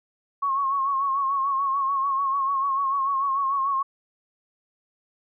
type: tone with vibrato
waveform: sine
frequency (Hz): 1095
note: C#6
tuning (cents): -22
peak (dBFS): -21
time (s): 0.42-3.83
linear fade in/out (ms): 10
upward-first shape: sine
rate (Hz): 6.8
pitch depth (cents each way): 51
effects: none